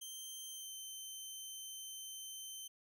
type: tone with pitch glide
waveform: 15% pulse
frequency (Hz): 3136 to 3093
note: G7 to G7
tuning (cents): 0 to -24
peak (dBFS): -39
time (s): 0.01-2.68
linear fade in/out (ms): 10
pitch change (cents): -24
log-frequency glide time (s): 0.47-0.73
effects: none